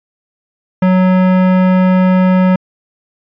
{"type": "tone with hard clipping", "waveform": "sine", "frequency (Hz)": 185, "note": "F#3", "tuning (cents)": 0, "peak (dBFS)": -9, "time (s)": [0.82, 2.56], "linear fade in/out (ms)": 5, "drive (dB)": 17, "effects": ["resampled to 11025 Hz"]}